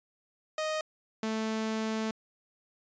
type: tone pair in turn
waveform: sawtooth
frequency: 622.3 / 220 Hz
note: D#5 / A3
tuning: 0 / 0 cents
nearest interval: octave + tritone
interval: 1800 cents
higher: first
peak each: -26 dBFS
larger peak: neither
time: 0.58-0.81 / 1.23-2.11 s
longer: second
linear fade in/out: 2 ms
effects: resampled to 16000 Hz